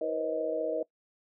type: tone cluster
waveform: sine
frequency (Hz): 321.9 / 478.2 / 513 / 538 / 628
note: E4 / A#4 / C5 / C5 / D#5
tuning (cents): -41 / +44 / -34 / +48 / +16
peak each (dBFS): -38 / -33 / -40 / -39 / -32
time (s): 0.01-0.83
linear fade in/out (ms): 5
effects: noise-tail reverb RT60 0.1 s tail -21 dB re dry